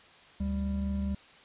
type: tone pair together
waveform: triangle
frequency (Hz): 74 / 197.56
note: D2 / G3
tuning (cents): +14 / +14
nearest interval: octave + perfect fourth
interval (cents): 1700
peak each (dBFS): -30 / -29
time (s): 0.4-1.15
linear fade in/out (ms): 5
effects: white hiss -55 dBFS RMS until 1.44 s + resampled to 8000 Hz